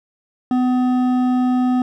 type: tone with hard clipping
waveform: sine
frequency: 251.6 Hz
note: B3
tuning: 32 cents sharp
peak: -16 dBFS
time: 0.51-1.82 s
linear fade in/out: 2 ms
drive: 9 dB
effects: none